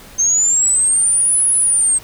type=linear two-way sweep; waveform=sine; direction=up then down; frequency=6280 to 10380 to 8280 Hz; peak=-11 dBFS; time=0.18-1.99 s; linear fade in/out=20 ms; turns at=1.49 s; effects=pink hiss -40 dBFS RMS until 2.03 s